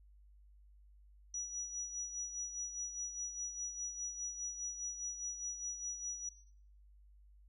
sine tone with tremolo, 5850 Hz, F#8, 21 cents flat, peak -37 dBFS, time 1.34-6.29 s, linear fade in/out 2 ms, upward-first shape sine, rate 4.9 Hz, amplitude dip 55%, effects noise-tail reverb RT60 0.6 s tail -19 dB re dry + added 50 Hz sine -59 dBFS peak until 7.48 s

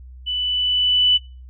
sine tone with level ramp, 2983 Hz, F#7, 13 cents sharp, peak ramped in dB -22 to -12 dBFS, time 0.26-1.18 s, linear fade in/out 20 ms, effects noise-tail reverb RT60 0.3 s tail -19 dB re dry + added 63 Hz sine -37 dBFS peak until 1.49 s

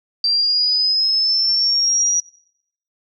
sine linear sweep, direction up, 4684 to 5790 Hz, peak -14 dBFS, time 0.24-2.2 s, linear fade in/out 2 ms, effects noise-tail reverb RT60 0.7 s tail -23 dB re dry

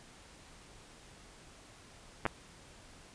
clicks, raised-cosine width 0.5 ms, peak -15 dBFS, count 2, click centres 2.254 / 2.263 s, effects pink hiss -56 dBFS RMS until 3.14 s + resampled to 22050 Hz

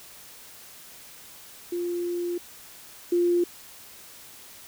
sine tone pair in turn, 349.2 / 349.2 Hz, F4 / F4, 0 / 0 cents, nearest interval unison, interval 0 cents, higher neither, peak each -26 / -19 dBFS, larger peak second, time 1.72-2.38 / 3.12-3.44 s, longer first, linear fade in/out 5 ms, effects white hiss -47 dBFS RMS until 4.67 s

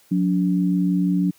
sine tone pair together, 180.8 / 287 Hz, F#3 / D4, -40 / -40 cents, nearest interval minor sixth, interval 800 cents, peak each -18 / -22 dBFS, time 0.11-1.31 s, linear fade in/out 10 ms, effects white hiss -56 dBFS RMS until 1.38 s + high-pass 60 Hz 12 dB/octave

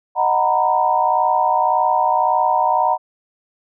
sine chord, B major seventh, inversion first, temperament just, 617.4 / 740.8 / 926 / 987.8 Hz, D#5 / F#5 / A#5 / B5, -14 / +2 / -12 / 0 cents, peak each -23 / -18 / -17 / -21 dBFS, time 0.15-2.98 s, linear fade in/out 50 ms, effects none

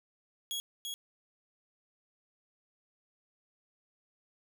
sawtooth tone with echo, 3322 Hz, G#7, in tune, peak -31 dBFS, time 0.51-0.6 s, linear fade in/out 0 ms, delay 340 ms, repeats 1, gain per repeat -3 dB, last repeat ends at 0.94 s, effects none

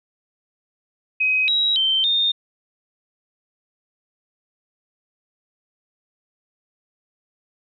sine tone with pitch steps, 2526 / 3851 / 3113 / 3651 Hz, D#7 / B7 / G7 / A#7, +26 / -44 / -13 / -37 cents, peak -16 dBFS, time 1.2-2.32 s, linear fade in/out 10 ms, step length 280 ms, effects none

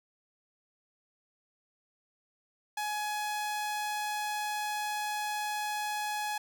sawtooth tone, 841 Hz, G#5, 22 cents sharp, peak -28 dBFS, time 2.77-6.38 s, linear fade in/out 5 ms, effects none

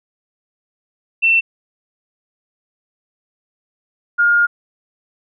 sine tone pair in turn, 2689 / 1417.9 Hz, E7 / F6, +34 / +26 cents, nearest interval major seventh, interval 1108 cents, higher first, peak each -10 dBFS, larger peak neither, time 1.22-1.41 / 4.18-4.47 s, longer second, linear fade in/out 20 ms, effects none

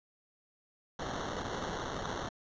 violet noise with sample-and-hold, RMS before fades -38 dBFS, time 0.99-2.29 s, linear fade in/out 5 ms, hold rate 2450 Hz, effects resampled to 16000 Hz

